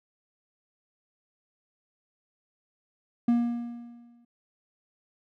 triangle tone with exponential decay, 237.3 Hz, A#3, 31 cents sharp, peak -16 dBFS, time 3.28-4.25 s, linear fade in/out 5 ms, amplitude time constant 210 ms, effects none

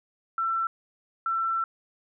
sine tone bursts at uneven times, 1342 Hz, E6, 31 cents sharp, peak -24 dBFS, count 2, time 0.38-0.67 / 1.26-1.64 s, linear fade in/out 2 ms, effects none

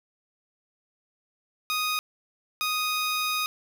15% pulse tone bursts at uneven times, 1244.5 Hz, D#6, in tune, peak -19 dBFS, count 2, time 1.7-1.99 / 2.61-3.46 s, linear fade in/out 0 ms, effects none

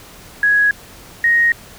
sine tone pair in turn, 1667 / 1871.1 Hz, G#6 / A#6, +6 / +6 cents, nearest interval major second, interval 200 cents, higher second, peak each -10 dBFS, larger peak neither, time 0.43-0.71 / 1.24-1.52 s, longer neither, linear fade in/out 2 ms, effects pink hiss -40 dBFS RMS until 1.78 s

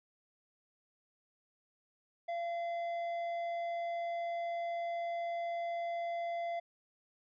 sine tone with tanh clipping, 684 Hz, F5, 36 cents flat, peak -36 dBFS, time 2.28-6.6 s, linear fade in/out 10 ms, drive 8 dB, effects none

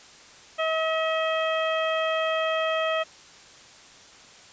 harmonic tone, 640 Hz, D#5, 49 cents sharp, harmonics 1 / 2 / 3 / 4 / 5, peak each -25 / -29 / -33 / -33 / -34 dBFS, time 0.58-3.04 s, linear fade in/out 20 ms, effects white hiss -49 dBFS RMS until 4.52 s + resampled to 16000 Hz

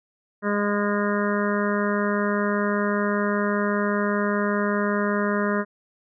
harmonic tone, 205.1 Hz, G#3, 21 cents flat, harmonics 1 / 2 / 3 / 5 / 6 / 7 / 8 / 9, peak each -24 / -27 / -29 / -31 / -32 / -32 / -33 / -34 dBFS, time 0.42-5.65 s, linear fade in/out 50 ms, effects none

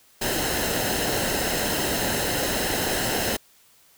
pink noise with comb filter, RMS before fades -25 dBFS, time 0.21-3.37 s, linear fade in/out 10 ms, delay 0.86 ms, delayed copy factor -0.6, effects white hiss -57 dBFS RMS until 3.97 s

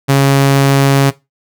sawtooth tone, 137.9 Hz, C#3, 9 cents flat, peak -3 dBFS, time 0.08-1.11 s, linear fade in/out 20 ms, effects noise-tail reverb RT60 0.2 s tail -17 dB re dry

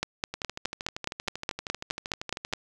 two click trains, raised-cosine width 0.2 ms, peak -17 / -10 dBFS, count 29 / 13, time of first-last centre 0.34-2.527 / 0.03-2.535 s, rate 12.8 / 4.79 Hz, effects none

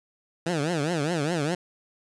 15% pulse tone with vibrato, 158.7 Hz, D#3, 35 cents sharp, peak -18 dBFS, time 0.46-1.55 s, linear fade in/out 5 ms, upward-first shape triangle, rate 4.9 Hz, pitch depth 250 cents each way, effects resampled to 22050 Hz

